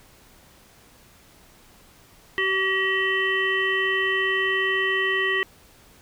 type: harmonic tone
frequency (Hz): 382.7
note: G4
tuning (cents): -42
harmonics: 1 / 3 / 5 / 7 / 8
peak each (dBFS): -27 / -31 / -22 / -33 / -31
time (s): 2.38-5.43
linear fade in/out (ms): 0
effects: pink hiss -53 dBFS RMS until 6.01 s